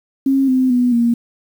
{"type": "tone with pitch steps", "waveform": "sine", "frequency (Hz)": [270.4, 258.2, 246.5, 235.4], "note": ["C#4", "C4", "B3", "A#3"], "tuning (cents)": [-43, -23, -3, 17], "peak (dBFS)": -11, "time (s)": [0.26, 1.14], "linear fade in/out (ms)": 5, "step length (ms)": 220, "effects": ["7-bit"]}